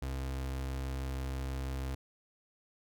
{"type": "tone", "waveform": "35% pulse", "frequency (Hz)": 66.2, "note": "C2", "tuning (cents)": 21, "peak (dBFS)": -33, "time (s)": [0.02, 1.95], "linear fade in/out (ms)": 5, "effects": []}